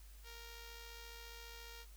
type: tone with amplitude modulation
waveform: 5% pulse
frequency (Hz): 466.2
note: A#4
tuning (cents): 0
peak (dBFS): -39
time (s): 0.23-1.86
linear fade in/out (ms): 50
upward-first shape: sine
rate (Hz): 74.5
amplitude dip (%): 35
effects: added 50 Hz sine -54 dBFS peak until 1.96 s + white hiss -65 dBFS RMS until 1.96 s